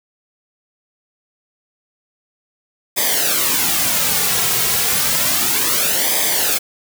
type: noise with flanger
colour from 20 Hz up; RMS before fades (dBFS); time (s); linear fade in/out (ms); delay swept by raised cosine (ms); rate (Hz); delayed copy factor
white; -17; 2.96-6.59; 20; 0.71 to 3.41; 0.31; -0.7
effects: none